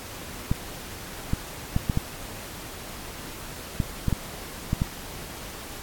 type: clicks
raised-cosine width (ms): 5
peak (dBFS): -10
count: 10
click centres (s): 0.515 / 1.334 / 1.764 / 1.898 / 1.974 / 3.802 / 4.083 / 4.127 / 4.731 / 4.819
effects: pink hiss -39 dBFS RMS until 5.82 s + AAC 64 kbps